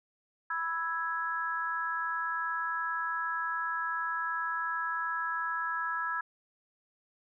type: chord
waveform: sine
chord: E major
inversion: second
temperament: equal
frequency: 987.8 / 1318.5 / 1661.2 Hz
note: B5 / E6 / G#6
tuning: 0 / 0 / 0 cents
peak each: -37 / -34 / -34 dBFS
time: 0.5-6.21 s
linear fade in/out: 5 ms
effects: none